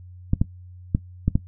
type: clicks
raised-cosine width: 5 ms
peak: -6 dBFS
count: 5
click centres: 0.334 / 0.415 / 0.949 / 1.28 / 1.355 s
effects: noise-tail reverb RT60 0.1 s tail -17 dB re dry + added 90 Hz sine -40 dBFS peak until 1.47 s